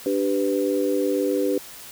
sine chord, G major, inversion second, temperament equal with one note detuned, 293.7 / 392 / 498.2 Hz, D4 / G4 / B4, 0 / 0 / +15 cents, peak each -24 dBFS, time 0.06-1.58 s, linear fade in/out 2 ms, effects white hiss -41 dBFS RMS until 1.91 s

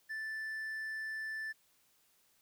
triangle tone, 1760 Hz, A6, in tune, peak -36 dBFS, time 0.09-1.53 s, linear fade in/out 20 ms, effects white hiss -71 dBFS RMS until 2.41 s

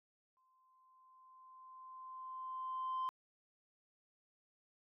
sine tone with exponential growth, 1038 Hz, C6, 14 cents flat, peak -33 dBFS, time 0.37-3.09 s, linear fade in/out 0 ms, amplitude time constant 590 ms, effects tanh soft clip ceiling -34 dBFS

